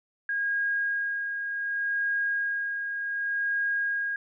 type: tone with tremolo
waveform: sine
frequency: 1632 Hz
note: G#6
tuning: 31 cents flat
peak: -24 dBFS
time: 0.29-4.16 s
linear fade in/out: 2 ms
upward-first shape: sine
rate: 0.67 Hz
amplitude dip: 45%
effects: none